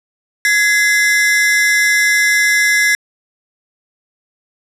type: ring-modulated tone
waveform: 45% pulse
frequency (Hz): 1864.7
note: A#6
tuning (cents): 0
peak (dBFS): -7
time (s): 0.45-2.95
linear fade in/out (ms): 0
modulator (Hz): 188
effects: low-pass 12000 Hz 12 dB/octave